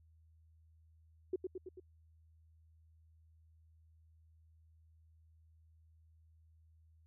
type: tone with echo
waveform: sine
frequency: 370 Hz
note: F#4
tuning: in tune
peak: -32 dBFS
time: 1.33-1.36 s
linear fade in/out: 5 ms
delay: 110 ms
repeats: 4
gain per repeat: -4 dB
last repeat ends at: 1.8 s
effects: added 80 Hz sine -63 dBFS peak until 7.06 s